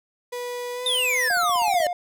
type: tone with pitch glide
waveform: 35% pulse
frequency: 489.3 to 502.2 Hz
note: B4 to B4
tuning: -16 to +29 cents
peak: -27 dBFS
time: 0.32-1.29 s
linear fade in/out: 10 ms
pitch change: +45 cents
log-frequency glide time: 0.73-0.86 s
type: exponential sweep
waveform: square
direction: down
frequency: 3707 to 587.3 Hz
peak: -21 dBFS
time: 0.86-1.87 s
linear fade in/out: 2 ms
type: tone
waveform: triangle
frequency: 708 Hz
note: F5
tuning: 23 cents sharp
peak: -22 dBFS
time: 1.3-1.93 s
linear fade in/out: 2 ms
type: click train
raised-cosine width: 1 ms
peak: -28 dBFS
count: 10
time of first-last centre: 1.31-1.866 s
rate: 16.2 Hz
effects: none